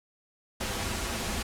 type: noise with comb filter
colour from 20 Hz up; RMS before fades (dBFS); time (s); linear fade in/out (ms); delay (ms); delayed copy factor
pink; -32; 0.6-1.43; 10; 6.7; -0.55
effects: low-pass 11000 Hz 12 dB/octave